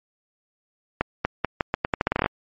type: accelerating click train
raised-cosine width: 0.5 ms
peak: -5 dBFS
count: 15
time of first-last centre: 1.01-2.26 s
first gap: 240 ms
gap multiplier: 0.82
effects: MP3 32 kbps